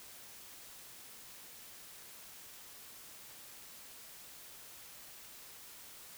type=silence; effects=white hiss -53 dBFS RMS until 6.17 s